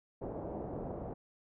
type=low-pass noise; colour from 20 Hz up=white; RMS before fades=-41 dBFS; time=0.21-1.14 s; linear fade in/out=10 ms; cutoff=660 Hz; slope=24 dB/octave; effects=none